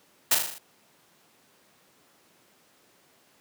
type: noise with echo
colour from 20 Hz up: white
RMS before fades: -20 dBFS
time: 0.31-0.35 s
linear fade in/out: 5 ms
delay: 39 ms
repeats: 6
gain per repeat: -4 dB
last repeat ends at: 0.584 s
effects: pink hiss -61 dBFS RMS until 3.4 s + high-pass 200 Hz 12 dB/octave